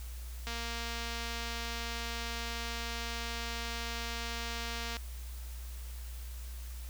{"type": "click train", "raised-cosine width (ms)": 0.2, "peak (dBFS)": -22, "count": 1049, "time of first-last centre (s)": [0.47, 4.968], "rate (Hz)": 233, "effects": ["added 60 Hz sine -40 dBFS peak until 6.89 s", "white hiss -53 dBFS RMS until 6.89 s"]}